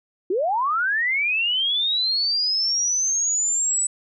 sine linear sweep, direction up, 336.4 to 7980 Hz, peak -19 dBFS, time 0.3-3.87 s, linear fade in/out 5 ms, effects none

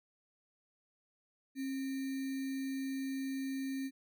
sine tone with sample-and-hold, 268.5 Hz, C4, 45 cents sharp, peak -35 dBFS, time 1.55-3.91 s, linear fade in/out 50 ms, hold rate 2100 Hz, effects none

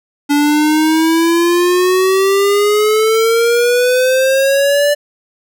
square exponential sweep, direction up, 287.3 to 587.3 Hz, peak -10 dBFS, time 0.29-4.95 s, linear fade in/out 20 ms, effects none

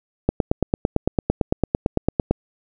click train, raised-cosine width 2 ms, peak -3 dBFS, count 19, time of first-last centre 0.29-2.31 s, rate 8.91 Hz, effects none

